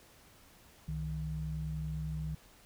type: tone pair together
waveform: sine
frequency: 65.4 / 155.56 Hz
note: C2 / D#3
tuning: 0 / 0 cents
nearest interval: octave + minor third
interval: 1500 cents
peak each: -39 / -36 dBFS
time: 0.88-2.35 s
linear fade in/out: 5 ms
effects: pink hiss -60 dBFS RMS until 2.65 s